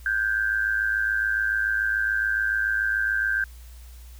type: tone with amplitude modulation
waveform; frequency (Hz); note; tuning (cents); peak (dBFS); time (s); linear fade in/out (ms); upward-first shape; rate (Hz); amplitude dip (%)
sine; 1567; G6; -1; -18; 0.06-3.44; 2; sine; 107; 70
effects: added 60 Hz sine -41 dBFS peak until 4.19 s + white hiss -54 dBFS RMS until 4.19 s